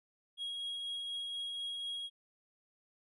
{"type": "tone with tremolo", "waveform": "triangle", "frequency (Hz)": 3295, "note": "G#7", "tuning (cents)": -14, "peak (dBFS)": -35, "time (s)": [0.37, 2.1], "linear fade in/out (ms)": 50, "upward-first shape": "triangle", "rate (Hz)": 4.1, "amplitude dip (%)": 25, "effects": ["resampled to 24000 Hz"]}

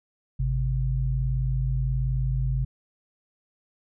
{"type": "tone pair together", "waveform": "sine", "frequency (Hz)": [52.18, 130.81], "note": ["G#1", "C3"], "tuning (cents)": [9, 0], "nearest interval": "octave + major third", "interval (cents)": 1591, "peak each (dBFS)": -25, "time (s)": [0.39, 2.65], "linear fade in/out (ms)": 10, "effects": []}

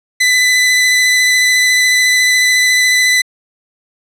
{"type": "tone with vibrato", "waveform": "sawtooth", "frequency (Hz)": 2002, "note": "B6", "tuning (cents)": 23, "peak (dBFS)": -5, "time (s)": [0.2, 3.22], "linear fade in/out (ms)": 10, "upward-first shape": "square", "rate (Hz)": 14, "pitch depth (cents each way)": 10, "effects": ["low-pass 10000 Hz 12 dB/octave"]}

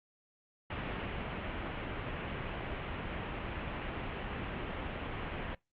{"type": "low-pass noise", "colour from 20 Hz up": "pink", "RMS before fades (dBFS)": -39, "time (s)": [0.7, 5.55], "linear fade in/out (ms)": 5, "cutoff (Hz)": 3100, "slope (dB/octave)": 48, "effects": ["noise-tail reverb RT60 0.2 s tail -23 dB re dry", "Opus 48 kbps"]}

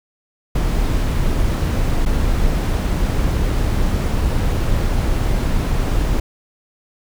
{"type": "noise with dropouts", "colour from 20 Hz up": "brown", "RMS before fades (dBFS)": -17, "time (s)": [0.55, 6.2], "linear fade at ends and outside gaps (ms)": 5, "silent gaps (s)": [2.053, 2.059], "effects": []}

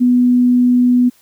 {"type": "tone", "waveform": "sine", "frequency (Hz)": 246.9, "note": "B3", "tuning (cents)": 0, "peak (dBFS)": -8, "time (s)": [0, 1.1], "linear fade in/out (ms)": 20, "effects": ["white hiss -52 dBFS RMS until 1.21 s"]}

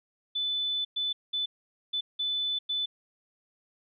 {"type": "tone bursts at uneven times", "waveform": "sine", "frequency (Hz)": 3500, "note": "A7", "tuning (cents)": -10, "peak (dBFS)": -27, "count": 6, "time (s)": [[0.35, 0.85], [0.96, 1.13], [1.33, 1.46], [1.93, 2.01], [2.19, 2.59], [2.69, 2.86]], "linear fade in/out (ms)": 10, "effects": []}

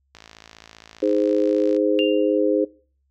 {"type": "click train", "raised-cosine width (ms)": 0.2, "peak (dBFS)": -24, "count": 90, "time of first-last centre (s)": [0.15, 1.765], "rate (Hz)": 55.1}
{"type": "harmonic tone", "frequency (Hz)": 103.83, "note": "G#2", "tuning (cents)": 0, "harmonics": [3, 4, 5], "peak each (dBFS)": [-21, -21, -21], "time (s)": [1.02, 2.65], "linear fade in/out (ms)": 10}
{"type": "tone with exponential decay", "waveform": "sine", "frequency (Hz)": 2794, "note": "F7", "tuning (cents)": 0, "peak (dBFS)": -20, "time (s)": [1.99, 2.38], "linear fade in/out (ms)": 0, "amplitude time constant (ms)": 83}
{"effects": ["noise-tail reverb RT60 0.4 s tail -21 dB re dry", "added 68 Hz sine -65 dBFS peak until 3.1 s"]}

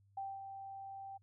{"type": "tone with ADSR envelope", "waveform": "sine", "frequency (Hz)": 782, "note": "G5", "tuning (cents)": -4, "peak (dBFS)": -38, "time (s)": [0.17, 1.18], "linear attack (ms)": 6, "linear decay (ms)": 220, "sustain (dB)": -7, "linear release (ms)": 17, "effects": ["added 99 Hz sine -66 dBFS peak until 1.22 s"]}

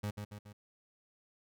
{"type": "tone with echo", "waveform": "30% pulse", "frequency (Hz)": 103.83, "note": "G#2", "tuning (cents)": 0, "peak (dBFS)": -32, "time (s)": [0.03, 0.11], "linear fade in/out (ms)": 10, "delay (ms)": 140, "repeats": 3, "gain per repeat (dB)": -5, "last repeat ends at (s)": 0.53, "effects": []}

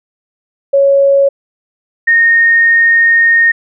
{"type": "tone pair in turn", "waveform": "sine", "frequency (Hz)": [554.4, 1846.6], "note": ["C#5", "A#6"], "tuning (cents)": [0, -17], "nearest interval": "octave + major sixth", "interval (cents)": 2083, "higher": "second", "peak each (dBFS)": -5, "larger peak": "neither", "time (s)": [[0.73, 1.29], [2.07, 3.52]], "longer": "second", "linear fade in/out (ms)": 10, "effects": []}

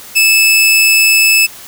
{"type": "tone", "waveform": "sawtooth", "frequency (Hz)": 2616, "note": "E7", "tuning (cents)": -14, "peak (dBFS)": -3, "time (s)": [0.15, 1.47], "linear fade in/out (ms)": 20, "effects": ["white hiss -33 dBFS RMS until 1.67 s"]}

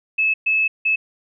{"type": "tone bursts at uneven times", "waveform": "sine", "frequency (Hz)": 2600, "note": "E7", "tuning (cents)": -24, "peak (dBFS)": -15, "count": 3, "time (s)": [[0.18, 0.34], [0.46, 0.68], [0.85, 0.96]], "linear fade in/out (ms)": 10, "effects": []}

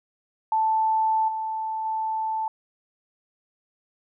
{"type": "tone with level steps", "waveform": "sine", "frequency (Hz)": 880, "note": "A5", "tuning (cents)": 0, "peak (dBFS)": [-19, -26, -24], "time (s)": [0.52, 2.48], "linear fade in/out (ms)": 2, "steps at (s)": [1.28, 1.85], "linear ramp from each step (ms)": 5, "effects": []}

